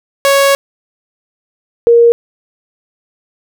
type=tone pair in turn; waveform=sawtooth / sine; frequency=554.4 / 469.2 Hz; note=C#5 / A#4; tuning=0 / +11 cents; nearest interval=minor third; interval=289 cents; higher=first; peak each=-3 dBFS; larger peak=neither; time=0.25-0.55 / 1.87-2.12 s; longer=first; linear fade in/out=0 ms; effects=none